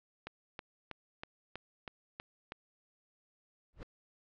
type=click train; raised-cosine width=0.3 ms; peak=-25 dBFS; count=8; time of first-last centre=0.27-2.521 s; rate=3.11 Hz
type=noise with exponential growth; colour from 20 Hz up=brown; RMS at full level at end=-36 dBFS; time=3.73-3.83 s; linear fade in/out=0 ms; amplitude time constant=20 ms
effects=low-pass 4000 Hz 12 dB/octave